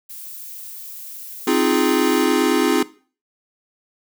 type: noise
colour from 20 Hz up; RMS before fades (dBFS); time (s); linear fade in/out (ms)
violet; -35; 0.09-2.25; 10
type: chord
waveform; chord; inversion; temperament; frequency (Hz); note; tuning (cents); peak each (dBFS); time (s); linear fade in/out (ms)
square; F minor seventh; second; equal; 261.6 / 311.1 / 349.2 / 415.3; C4 / Eb4 / F4 / Ab4; 0 / 0 / 0 / 0; -21 / -22 / -21 / -22; 1.47-2.83; 5
effects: noise-tail reverb RT60 0.4 s tail -18 dB re dry